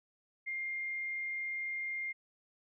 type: tone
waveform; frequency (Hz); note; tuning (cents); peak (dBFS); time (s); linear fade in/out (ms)
sine; 2114; C7; +17; -35; 0.46-2.13; 20
effects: none